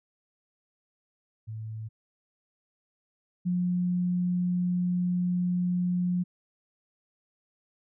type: tone pair in turn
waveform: sine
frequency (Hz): 110 / 178.61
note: A2 / F3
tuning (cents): 0 / +39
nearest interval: minor sixth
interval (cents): 839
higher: second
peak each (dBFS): -34 / -24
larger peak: second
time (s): 1.47-1.89 / 3.45-6.24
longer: second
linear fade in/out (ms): 20
effects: none